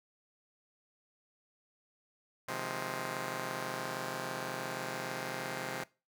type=chord; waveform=5% pulse; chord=F minor seventh; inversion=second; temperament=just; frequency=130.96 / 157.15 / 174.61 / 209.5 Hz; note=C3 / Eb3 / F3 / Ab3; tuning=+2 / +18 / 0 / +15 cents; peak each=-30 / -34 / -32 / -32 dBFS; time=2.48-5.84 s; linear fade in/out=5 ms; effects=noise-tail reverb RT60 0.3 s tail -21 dB re dry